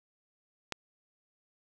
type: click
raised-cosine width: 0.2 ms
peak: -16 dBFS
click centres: 0.723 s
effects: 8-bit